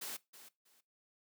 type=noise with echo; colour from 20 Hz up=white; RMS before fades=-43 dBFS; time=0.01-0.17 s; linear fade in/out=10 ms; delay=320 ms; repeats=2; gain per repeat=-13 dB; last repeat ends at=0.81 s; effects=noise-tail reverb RT60 0.2 s tail -19 dB re dry + high-pass 200 Hz 12 dB/octave